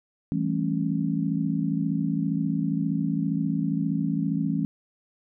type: chord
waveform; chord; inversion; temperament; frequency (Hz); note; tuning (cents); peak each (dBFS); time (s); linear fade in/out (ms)
sine; A dominant seventh; second; just; 165 / 198 / 220 / 275; E3 / G3 / A3 / C#4; +2 / +18 / 0 / -14; -27 / -30 / -30 / -28; 0.32-4.65; 0
effects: none